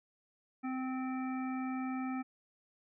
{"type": "harmonic tone", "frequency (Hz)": 259.3, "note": "C4", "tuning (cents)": -15, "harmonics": [1, 3, 5, 7, 9], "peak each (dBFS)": [-35, -44, -46, -53, -50], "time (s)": [0.63, 2.23], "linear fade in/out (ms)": 20, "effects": []}